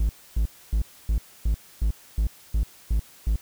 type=tone bursts; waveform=triangle; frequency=53.9 Hz; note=A1; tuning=35 cents flat; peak=-17 dBFS; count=10; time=0-3.36 s; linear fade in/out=5 ms; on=93 ms; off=270 ms; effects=white hiss -51 dBFS RMS until 3.41 s